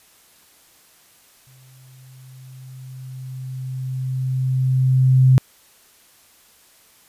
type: tone with exponential growth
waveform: sine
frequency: 130 Hz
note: C3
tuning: 11 cents flat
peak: -8 dBFS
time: 1.47-5.38 s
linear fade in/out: 0 ms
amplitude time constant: 850 ms
effects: white hiss -53 dBFS RMS until 7.08 s + resampled to 32000 Hz